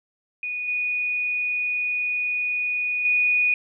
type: tone with level steps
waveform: sine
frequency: 2468 Hz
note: D#7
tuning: 15 cents flat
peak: -26 / -22 / -17 dBFS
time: 0.43-3.54 s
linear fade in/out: 2 ms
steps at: 0.68 / 3.05 s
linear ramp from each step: 2 ms
effects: none